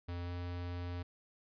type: tone with pitch glide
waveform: square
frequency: 87.31 to 88.17 Hz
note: F2 to F2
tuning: 0 to +17 cents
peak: -39 dBFS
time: 0.08-1.03 s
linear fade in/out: 10 ms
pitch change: +17 cents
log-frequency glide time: 0.23-0.31 s
effects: resampled to 11025 Hz

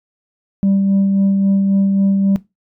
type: tone with tremolo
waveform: sine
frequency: 196 Hz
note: G3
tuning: in tune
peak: -8 dBFS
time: 0.63-2.36 s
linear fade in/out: 0 ms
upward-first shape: sine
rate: 3.7 Hz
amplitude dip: 35%
effects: noise-tail reverb RT60 0.2 s tail -19 dB re dry + tanh soft clip ceiling -9 dBFS

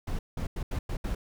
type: noise bursts at uneven times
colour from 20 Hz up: brown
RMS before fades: -31 dBFS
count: 6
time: 0.07-0.19 / 0.37-0.47 / 0.56-0.63 / 0.71-0.79 / 0.89-0.97 / 1.04-1.15 s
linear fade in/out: 5 ms
effects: none

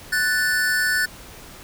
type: tone pair together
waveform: square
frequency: 1487.8 / 1760 Hz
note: F#6 / A6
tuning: +9 / 0 cents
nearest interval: minor third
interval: 291 cents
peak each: -22 dBFS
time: 0.12-1.06 s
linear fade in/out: 10 ms
effects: pink hiss -42 dBFS RMS until 1.63 s

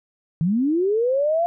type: linear sweep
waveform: sine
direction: up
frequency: 151.8 to 698.5 Hz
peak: -17 dBFS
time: 0.41-1.46 s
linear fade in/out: 0 ms
effects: none

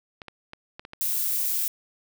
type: clicks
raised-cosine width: 0.3 ms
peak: -23 dBFS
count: 6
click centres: 0.218 / 0.283 / 0.534 / 0.795 / 0.851 / 0.934 s
type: noise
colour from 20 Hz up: violet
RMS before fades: -26 dBFS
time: 1.01-1.68 s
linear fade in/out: 0 ms
effects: none

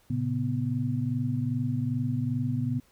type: tone cluster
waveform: sine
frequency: 114.1 / 136.6 / 247.1 Hz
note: A#2 / C#3 / B3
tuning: -37 / -25 / +1 cents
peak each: -30 dBFS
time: 0.1-2.8 s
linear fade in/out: 5 ms
effects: pink hiss -63 dBFS RMS until 2.91 s

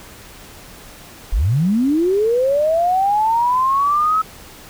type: linear sweep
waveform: sine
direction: up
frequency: 32.93 to 1300 Hz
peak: -13 dBFS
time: 1.32-4.22 s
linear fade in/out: 10 ms
effects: pink hiss -40 dBFS RMS until 4.69 s

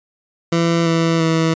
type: tone with pitch steps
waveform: 20% pulse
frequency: 167.8 / 165.11 / 162.46 Hz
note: E3 / E3 / E3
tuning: +31 / +3 / -25 cents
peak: -9 dBFS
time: 0.52-1.54 s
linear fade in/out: 5 ms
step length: 340 ms
effects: resampled to 16000 Hz

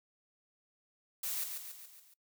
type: noise with echo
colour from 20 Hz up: blue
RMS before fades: -37 dBFS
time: 1.23-1.44 s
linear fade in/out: 5 ms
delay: 140 ms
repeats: 5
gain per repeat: -5 dB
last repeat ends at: 2.14 s
effects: noise-tail reverb RT60 0.1 s tail -21 dB re dry

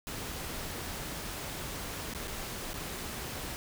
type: noise with dropouts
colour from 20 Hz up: pink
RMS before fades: -39 dBFS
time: 0.07-3.56 s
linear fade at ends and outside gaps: 0 ms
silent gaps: 2.137-2.148 / 2.274-2.279 / 2.733-2.741 s
effects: none

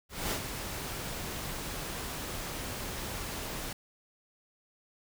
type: noise with ADSR envelope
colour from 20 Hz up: pink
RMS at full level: -31 dBFS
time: 0.09-3.73 s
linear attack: 220 ms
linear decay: 86 ms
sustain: -7 dB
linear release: 4 ms
effects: none

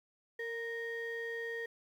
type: ring-modulated tone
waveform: triangle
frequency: 698.5 Hz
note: F5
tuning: in tune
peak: -32 dBFS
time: 0.39-1.66 s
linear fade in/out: 5 ms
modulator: 1160 Hz
effects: 11-bit

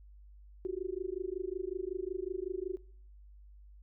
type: tone with amplitude modulation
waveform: sine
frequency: 370 Hz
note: F#4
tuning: in tune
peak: -30 dBFS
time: 0.65-2.77 s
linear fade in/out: 0 ms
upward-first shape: sine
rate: 25.4 Hz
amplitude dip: 95%
effects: noise-tail reverb RT60 0.5 s tail -20 dB re dry + added 50 Hz sine -52 dBFS peak until 3.82 s

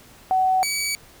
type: tone pair in turn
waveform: sine / 15% pulse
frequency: 751 / 2274 Hz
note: F#5 / C#7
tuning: +26 / +44 cents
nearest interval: octave + perfect fifth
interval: 1918 cents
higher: second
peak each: -16 dBFS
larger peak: neither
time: 0.31-0.63 / 0.63-0.95 s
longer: neither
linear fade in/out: 0 ms
effects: pink hiss -49 dBFS RMS until 1.2 s

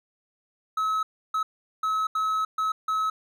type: tone bursts at uneven times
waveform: triangle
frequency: 1288 Hz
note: E6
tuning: 41 cents flat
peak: -21 dBFS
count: 6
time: 0.77-1.03 / 1.34-1.43 / 1.83-2.07 / 2.15-2.45 / 2.58-2.72 / 2.88-3.1 s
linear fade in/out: 5 ms
effects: none

